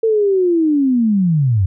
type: linear sweep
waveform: sine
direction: down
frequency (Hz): 454.3 to 87.31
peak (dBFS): -11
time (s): 0.03-1.66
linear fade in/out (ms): 5
effects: none